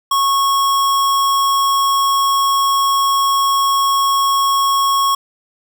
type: tone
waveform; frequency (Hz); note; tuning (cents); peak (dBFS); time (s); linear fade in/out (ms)
square; 1100; C#6; -14; -13; 0.11-5.15; 5
effects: none